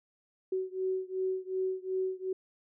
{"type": "beating tone pair", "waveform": "sine", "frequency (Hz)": [374.5, 377.2], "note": ["F#4", "F#4"], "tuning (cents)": [21, 33], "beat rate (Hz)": 2.7, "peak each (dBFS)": [-33, -34], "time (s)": [0.52, 2.33], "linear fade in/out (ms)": 5, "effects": []}